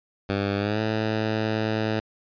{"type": "tone with pitch glide", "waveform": "10% pulse", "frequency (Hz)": [99.7, 109.35], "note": ["G2", "A2"], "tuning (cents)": [30, -10], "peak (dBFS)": -15, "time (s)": [0.29, 2], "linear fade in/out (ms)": 5, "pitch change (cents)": 160, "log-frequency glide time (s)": [0.57, 0.81], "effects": ["resampled to 11025 Hz"]}